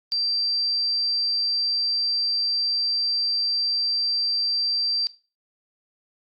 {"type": "tone", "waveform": "sine", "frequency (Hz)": 4699, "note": "D8", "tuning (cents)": 0, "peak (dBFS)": -21, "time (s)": [0.12, 5.07], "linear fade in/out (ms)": 0, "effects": ["noise-tail reverb RT60 0.3 s tail -17 dB re dry", "Opus 48 kbps"]}